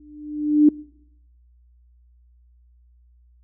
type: tone with exponential growth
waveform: sine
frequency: 298.8 Hz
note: D4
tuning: 30 cents sharp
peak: -7 dBFS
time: 0-0.69 s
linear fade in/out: 5 ms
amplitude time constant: 150 ms
effects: noise-tail reverb RT60 0.8 s tail -24 dB re dry + added 60 Hz sine -52 dBFS peak until 3.43 s